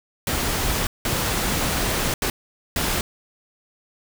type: noise bursts at uneven times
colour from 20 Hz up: pink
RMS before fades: -23 dBFS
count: 4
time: 0.27-0.87 / 1.05-2.14 / 2.22-2.3 / 2.76-3.01 s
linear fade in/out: 2 ms
effects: none